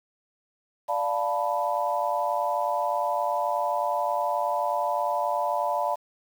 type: chord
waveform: sine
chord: B half-diminished seventh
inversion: first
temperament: equal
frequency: 587.3 / 698.5 / 880 / 987.8 Hz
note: D5 / F5 / A5 / B5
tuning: 0 / 0 / 0 / 0 cents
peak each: -29 dBFS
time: 0.88-5.96 s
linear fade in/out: 20 ms
effects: 8-bit